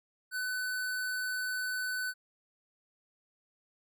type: tone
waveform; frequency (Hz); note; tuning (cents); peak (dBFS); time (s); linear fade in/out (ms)
square; 1504; F#6; +28; -33; 0.31-2.14; 50
effects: none